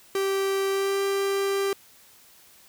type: tone with pitch glide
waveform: 45% pulse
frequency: 390 to 394.1 Hz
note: G4 to G4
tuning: -9 to +9 cents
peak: -23 dBFS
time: 0.15-1.73 s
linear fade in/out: 2 ms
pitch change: +18 cents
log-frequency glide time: 0.71-0.97 s
effects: white hiss -54 dBFS RMS until 2.68 s